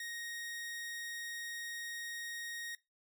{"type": "tone", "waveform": "sawtooth", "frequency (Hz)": 1870, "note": "A#6", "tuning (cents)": 5, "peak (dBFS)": -38, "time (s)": [0, 2.75], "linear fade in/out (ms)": 2, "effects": ["noise-tail reverb RT60 0.2 s tail -18 dB re dry"]}